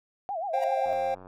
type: tone with vibrato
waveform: sine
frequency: 724 Hz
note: F#5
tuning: 38 cents flat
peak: -29 dBFS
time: 0.29-0.93 s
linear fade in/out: 0 ms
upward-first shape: sine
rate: 7.6 Hz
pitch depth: 220 cents each way
type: chord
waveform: triangle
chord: C suspended fourth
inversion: none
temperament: equal with one note detuned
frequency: 533.9 / 698.5 / 784 Hz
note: C5 / F5 / G5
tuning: +35 / 0 / 0 cents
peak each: -27 / -31 / -27 dBFS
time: 0.53-1.15 s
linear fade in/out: 10 ms
type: tone with exponential growth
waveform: sawtooth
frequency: 950 Hz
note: A#5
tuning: 33 cents sharp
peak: -33 dBFS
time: 0.56-0.64 s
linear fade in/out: 2 ms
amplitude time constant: 16 ms
type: click train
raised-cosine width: 1 ms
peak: -33 dBFS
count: 39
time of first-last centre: 0.86-1.269 s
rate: 92.8 Hz
effects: none